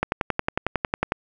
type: click train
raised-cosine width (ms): 0.5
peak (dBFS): -6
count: 13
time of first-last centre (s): 0.03-1.121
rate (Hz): 11
effects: none